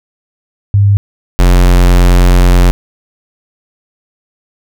sine / square tone pair in turn, 100.6 / 44.66 Hz, G2 / F1, +45 / +39 cents, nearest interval octave + major second, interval 1406 cents, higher first, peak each -4 dBFS, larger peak neither, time 0.74-0.97 / 1.39-2.71 s, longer second, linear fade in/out 0 ms, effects none

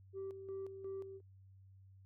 sine tone with tremolo, 387.8 Hz, G4, 19 cents flat, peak -39 dBFS, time 0.13-1.21 s, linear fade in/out 50 ms, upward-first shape square, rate 2.8 Hz, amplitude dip 60%, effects tanh soft clip ceiling -39 dBFS + added 96 Hz sine -58 dBFS peak until 2.05 s

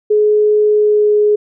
sine tone with pitch glide, 422.3 to 418.9 Hz, G#4 to G#4, +29 to +15 cents, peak -8 dBFS, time 0.1-1.36 s, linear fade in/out 10 ms, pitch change -14 cents, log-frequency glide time 0.67-1.16 s, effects none

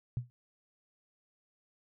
sine tone with exponential decay, 121.8 Hz, B2, 24 cents flat, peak -27 dBFS, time 0.17-0.3 s, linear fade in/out 0 ms, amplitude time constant 28 ms, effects none

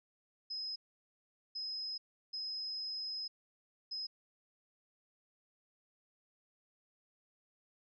sine tone bursts at uneven times, 5090 Hz, D#8, 39 cents sharp, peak -38 dBFS, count 4, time 0.5-0.76 / 1.55-1.98 / 2.33-3.28 / 3.91-4.07 s, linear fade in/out 10 ms, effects none

